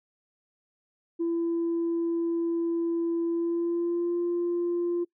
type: tone with pitch glide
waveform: sine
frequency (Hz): 336.3 to 347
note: E4 to F4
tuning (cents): +35 to -11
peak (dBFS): -23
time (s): 1.19-5.05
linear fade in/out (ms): 20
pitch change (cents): +54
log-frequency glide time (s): 3.26-4.18
effects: noise-tail reverb RT60 0.1 s tail -24 dB re dry + tanh soft clip ceiling -22 dBFS